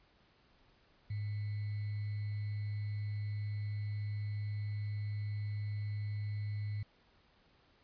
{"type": "tone with sample-and-hold", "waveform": "sine", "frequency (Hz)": 104.2, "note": "G#2", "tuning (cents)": 6, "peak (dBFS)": -35, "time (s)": [1.1, 6.83], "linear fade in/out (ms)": 5, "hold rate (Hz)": 2100, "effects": ["pink hiss -68 dBFS RMS until 7.83 s", "resampled to 11025 Hz"]}